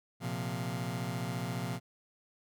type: chord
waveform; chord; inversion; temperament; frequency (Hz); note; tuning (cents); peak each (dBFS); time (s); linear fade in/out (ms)
sawtooth; Bb suspended second; none; just; 116.54 / 131.11 / 174.81; Bb2 / C3 / F3; 0 / +4 / +2; -34; 0.2-1.8; 50
effects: none